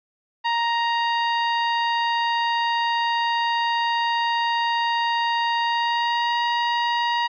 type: tone with pitch glide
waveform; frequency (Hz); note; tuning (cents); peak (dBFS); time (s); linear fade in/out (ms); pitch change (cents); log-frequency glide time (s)
sawtooth; 935 to 947; A#5 to A#5; +5 to +27; -16; 0.44-7.28; 20; +22; 5.62-6.39
effects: resampled to 11025 Hz